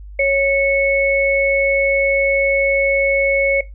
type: tone pair together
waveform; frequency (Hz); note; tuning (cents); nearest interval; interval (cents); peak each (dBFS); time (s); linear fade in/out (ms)
sine; 551.6 / 2204; C#5 / C#7; -9 / -11; 2 octaves; 2398; -15; 0.19-3.61; 5
effects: noise-tail reverb RT60 0.2 s tail -19 dB re dry + added 50 Hz sine -32 dBFS peak until 3.74 s